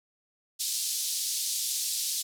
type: band-pass noise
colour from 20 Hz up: pink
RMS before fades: -31 dBFS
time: 0.59-2.23 s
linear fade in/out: 20 ms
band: 4100 to 13000 Hz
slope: 24 dB/octave
effects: none